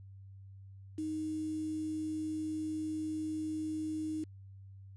sine tone with quantisation, 311.1 Hz, D#4, in tune, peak -34 dBFS, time 0.98-4.24 s, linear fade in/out 5 ms, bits 9, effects added 97 Hz sine -49 dBFS peak until 4.96 s + resampled to 22050 Hz

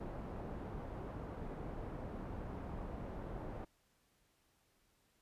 pink low-pass noise, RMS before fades -45 dBFS, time 0-3.65 s, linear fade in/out 10 ms, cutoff 850 Hz, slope 12 dB/octave, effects pink hiss -75 dBFS RMS until 5.21 s + resampled to 32000 Hz

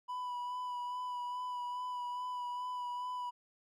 triangle tone with vibrato, 987.8 Hz, B5, in tune, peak -35 dBFS, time 0.08-3.31 s, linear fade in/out 20 ms, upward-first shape sine, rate 2.4 Hz, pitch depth 20 cents each way, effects none

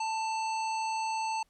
harmonic tone, 886 Hz, A5, 12 cents sharp, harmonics 1 / 3 / 5 / 7 / 9, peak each -30 / -40 / -44 / -47 / -49 dBFS, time 0-1.43 s, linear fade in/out 5 ms, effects pink hiss -72 dBFS RMS until 1.49 s + low-pass 12000 Hz 12 dB/octave

